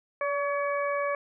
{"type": "harmonic tone with a mistuned harmonic", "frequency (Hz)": 566, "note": "C#5", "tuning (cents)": 36, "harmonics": [1, 2, 3, 4], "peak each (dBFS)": [-28, -31, -36, -37], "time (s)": [0.21, 1.15], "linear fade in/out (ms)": 2, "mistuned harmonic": 1, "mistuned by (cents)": 19, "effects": []}